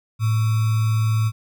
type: tone with sample-and-hold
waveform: sine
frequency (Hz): 110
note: A2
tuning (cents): 0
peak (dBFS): -16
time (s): 0.19-1.32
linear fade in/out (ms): 50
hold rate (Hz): 1225
effects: none